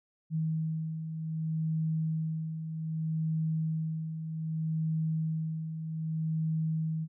sine beating tone pair, 158.7 / 159.34 Hz, D#3 / D#3, +35 / +42 cents, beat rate 0.64 Hz, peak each -38 / -30 dBFS, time 0.3-7.08 s, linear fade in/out 50 ms, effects none

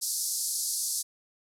white band-pass noise, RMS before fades -31 dBFS, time 0.01-1.03 s, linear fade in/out 20 ms, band 4500 to 12000 Hz, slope 48 dB/octave, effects none

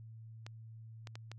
clicks, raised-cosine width 0.2 ms, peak -29 dBFS, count 4, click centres 0.465 / 1.072 / 1.155 / 1.316 s, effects added 112 Hz sine -48 dBFS peak until 1.38 s + MP3 96 kbps

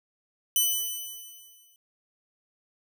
5% pulse tone with exponential decay, 2999 Hz, F#7, 23 cents sharp, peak -11 dBFS, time 0.56-1.76 s, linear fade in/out 1 ms, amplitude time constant 260 ms, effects none

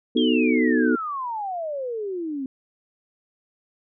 sine chord, B dominant seventh, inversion none, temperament equal, 246.9 / 311.1 / 370 / 440 Hz, B3 / D#4 / F#4 / A4, 0 / 0 / 0 / 0 cents, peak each -20 / -22 / -26 / -25 dBFS, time 0.15-0.96 s, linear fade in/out 10 ms
sine exponential sweep, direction down, 3331 to 258.2 Hz, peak -26 dBFS, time 0.17-2.46 s, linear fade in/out 2 ms
effects none

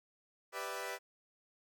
15% pulse chord, E minor seventh, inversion first, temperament equal, 392 / 493.9 / 587.3 / 659.3 Hz, G4 / B4 / D5 / E5, 0 / 0 / 0 / 0 cents, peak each -39 / -37 / -39 / -40 dBFS, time 0.52-0.99 s, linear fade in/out 50 ms, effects none

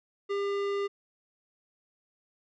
sine tone with tanh clipping, 400.8 Hz, G4, 38 cents sharp, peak -30 dBFS, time 0.29-0.88 s, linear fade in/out 20 ms, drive 17 dB, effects none

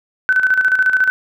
sine tone with tremolo, 1517 Hz, F#6, 43 cents sharp, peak -9 dBFS, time 0.29-1.1 s, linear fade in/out 0 ms, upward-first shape square, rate 14 Hz, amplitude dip 60%, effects none

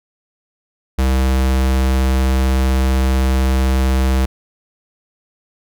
square tone, 65.41 Hz, C2, in tune, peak -13 dBFS, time 0.98-4.26 s, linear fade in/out 10 ms, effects none

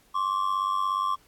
triangle ring-modulated tone, 1105 Hz, C#6, 6 cents flat, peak -19 dBFS, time 0.14-1.16 s, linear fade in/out 20 ms, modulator 48.5 Hz, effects pink hiss -61 dBFS RMS until 1.27 s + AAC 64 kbps

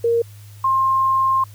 sine tone pair in turn, 466.2 / 1061.2 Hz, A#4 / C6, 0 / +24 cents, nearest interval octave + major second, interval 1424 cents, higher second, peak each -14 dBFS, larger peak neither, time 0.04-0.22 / 0.64-1.44 s, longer second, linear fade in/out 5 ms, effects added 103 Hz sine -38 dBFS peak until 1.54 s + white hiss -50 dBFS RMS until 1.54 s

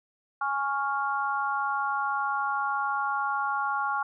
sine chord, Db major, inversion second, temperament equal, 830.6 / 1108.7 / 1396.9 Hz, Ab5 / Db6 / F6, 0 / 0 / 0 cents, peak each -30 dBFS, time 0.41-4.03 s, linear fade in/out 5 ms, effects none

